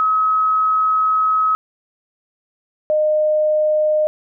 sine tone pair in turn, 1278 / 612.3 Hz, D#6 / D#5, +46 / -28 cents, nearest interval octave + minor second, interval 1274 cents, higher first, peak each -13 dBFS, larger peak neither, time 0-1.55 / 2.9-4.07 s, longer first, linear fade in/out 0 ms, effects none

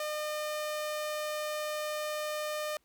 sawtooth tone, 606 Hz, D#5, 46 cents flat, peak -29 dBFS, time 0-2.77 s, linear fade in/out 2 ms, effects pink hiss -73 dBFS RMS until 2.84 s

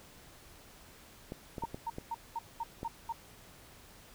clicks, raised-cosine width 2 ms, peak -26 dBFS, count 6, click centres 1.321 / 1.582 / 1.637 / 1.745 / 1.984 / 2.831 s
sine tone bursts, 920 Hz, A#5, 23 cents flat, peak -33 dBFS, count 7, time 1.62-3.125 s, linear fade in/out 5 ms, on 35 ms, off 210 ms
effects pink hiss -56 dBFS RMS until 4.14 s

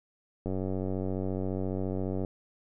click train, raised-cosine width 2 ms, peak -20 dBFS, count 170, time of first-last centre 0.46-2.248 s, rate 94.5 Hz, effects none

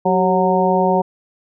harmonic tone with a mistuned harmonic, 184 Hz, F#3, 9 cents flat, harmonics 1 / 2 / 3 / 4 / 5, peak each -19 / -19 / -19 / -19 / -19 dBFS, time 0.05-1.02 s, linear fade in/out 10 ms, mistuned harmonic 2, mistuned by +62 cents, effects none

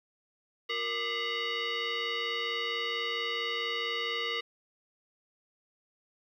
sine tone with frequency modulation, 466.2 Hz, A#4, in tune, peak -30 dBFS, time 0.69-4.41 s, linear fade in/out 10 ms, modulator 828 Hz, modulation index 4.1, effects 11-bit

